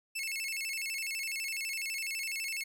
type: tone with vibrato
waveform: sawtooth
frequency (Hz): 2400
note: D7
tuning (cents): +37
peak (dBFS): -31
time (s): 0.15-2.64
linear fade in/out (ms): 10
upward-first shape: square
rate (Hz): 12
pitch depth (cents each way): 170
effects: none